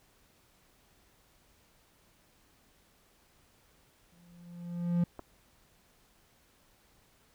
triangle tone with exponential growth, 173.4 Hz, F3, 12 cents flat, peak -21 dBFS, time 4.12-5.04 s, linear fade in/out 5 ms, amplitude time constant 200 ms
clicks, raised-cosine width 1 ms, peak -28 / -35 dBFS, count 2, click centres 5.193 / 5.196 s
effects pink hiss -66 dBFS RMS until 7.34 s

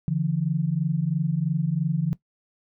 sine tone pair together, 145.3 / 168.3 Hz, D3 / E3, -18 / +36 cents, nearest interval minor third, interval 254 cents, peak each -24 dBFS, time 0.08-2.13 s, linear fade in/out 0 ms, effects noise-tail reverb RT60 0.1 s tail -18 dB re dry

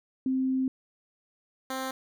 sine / 10% pulse tone pair in turn, 261.6 / 262.7 Hz, C4 / C4, 0 / +7 cents, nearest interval unison, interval 7 cents, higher second, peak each -24 / -23 dBFS, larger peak second, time 0.26-0.68 / 1.7-1.91 s, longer first, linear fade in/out 2 ms, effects none

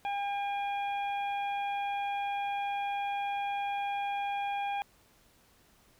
harmonic tone with a mistuned harmonic, 805 Hz, G5, 46 cents sharp, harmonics 1 / 2 / 3 / 4, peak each -31 / -46 / -41 / -48 dBFS, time 0.05-4.82 s, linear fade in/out 0 ms, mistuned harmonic 4, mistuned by +48 cents, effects pink hiss -64 dBFS RMS until 5.99 s

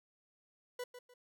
40% pulse tone with echo, 493.9 Hz, B4, in tune, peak -38 dBFS, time 0.79-0.84 s, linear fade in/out 5 ms, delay 150 ms, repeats 2, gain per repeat -10 dB, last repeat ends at 1.14 s, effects none

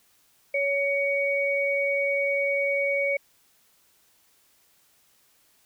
sine tone pair together, 560 / 2245 Hz, C#5 / C#7, +18 / +21 cents, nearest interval 2 octaves, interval 2403 cents, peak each -25 dBFS, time 0.54-3.17 s, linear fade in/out 5 ms, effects white hiss -63 dBFS RMS until 5.65 s

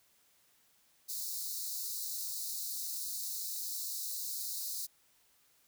white high-pass noise, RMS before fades -39 dBFS, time 1.08-4.87 s, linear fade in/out 20 ms, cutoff 3900 Hz, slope 96 dB/octave, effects white hiss -69 dBFS RMS until 5.67 s

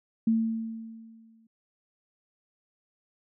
sine tone with exponential decay, 224.9 Hz, A3, 38 cents sharp, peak -19 dBFS, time 0.27-1.47 s, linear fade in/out 5 ms, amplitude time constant 260 ms, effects none

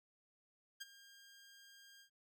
15% pulse tone with ADSR envelope, 1608 Hz, G6, 44 cents sharp, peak -37 dBFS, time 0.8-2.1 s, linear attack 16 ms, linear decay 25 ms, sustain -16 dB, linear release 94 ms, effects none

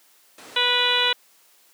pink low-pass noise, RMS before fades -42 dBFS, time 0.38-1.12 s, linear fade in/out 2 ms, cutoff 10000 Hz, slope 24 dB/octave
harmonic tone, 491 Hz, B4, 10 cents flat, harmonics 1 / 2 / 3 / 4 / 5 / 6 / 7 / 8, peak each -29 / -27 / -27 / -29 / -27 / -24 / -24 / -25 dBFS, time 0.56-1.13 s, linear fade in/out 5 ms
effects white hiss -57 dBFS RMS until 1.73 s + high-pass 300 Hz 12 dB/octave

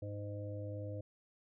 harmonic tone, 102.7 Hz, G#2, 19 cents flat, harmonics 1 / 3 / 5 / 6, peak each -41 / -49 / -47 / -51 dBFS, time 0.02-1.01 s, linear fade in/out 5 ms, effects none

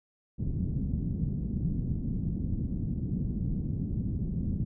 white low-pass noise, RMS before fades -31 dBFS, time 0.38-4.65 s, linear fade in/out 20 ms, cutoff 210 Hz, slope 24 dB/octave, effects none

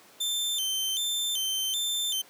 sawtooth tone with vibrato, 3322 Hz, G#7, in tune, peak -24 dBFS, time 0.2-2.22 s, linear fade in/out 10 ms, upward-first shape square, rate 1.3 Hz, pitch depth 120 cents each way, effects pink hiss -54 dBFS RMS until 2.29 s + high-pass 300 Hz 12 dB/octave

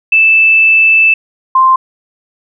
sine tone pair in turn, 2637 / 1046.5 Hz, E7 / C6, 0 / 0 cents, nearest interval octave + major third, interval 1600 cents, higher first, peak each -4 dBFS, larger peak neither, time 0.12-1.14 / 1.55-1.76 s, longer first, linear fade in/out 5 ms, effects none

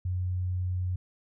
sine tone, 91 Hz, F#2, 28 cents flat, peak -27 dBFS, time 0.05-0.96 s, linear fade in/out 5 ms, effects none

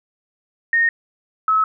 sine tone pair in turn, 1847 / 1291.8 Hz, A#6 / E6, -16 / -35 cents, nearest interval tritone, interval 619 cents, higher first, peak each -13 dBFS, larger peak neither, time 0.73-0.89 / 1.48-1.64 s, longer neither, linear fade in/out 2 ms, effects none

